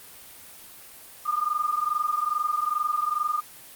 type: tone pair together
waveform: sine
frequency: 1201 / 1223.4 Hz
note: D6 / D#6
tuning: +38 / -30 cents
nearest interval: unison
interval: 32 cents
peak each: -26 dBFS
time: 1.25-3.41 s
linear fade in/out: 20 ms
effects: white hiss -46 dBFS RMS until 3.75 s + Opus 32 kbps